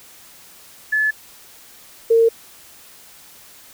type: tone pair in turn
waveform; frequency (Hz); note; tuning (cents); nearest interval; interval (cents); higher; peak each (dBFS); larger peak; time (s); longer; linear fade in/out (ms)
sine; 1725 / 456.9; A6 / A#4; -35 / -35; octave + major seventh; 2300; first; -15 / -10; second; 0.92-1.11 / 2.1-2.29; neither; 10
effects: white hiss -45 dBFS RMS until 3.73 s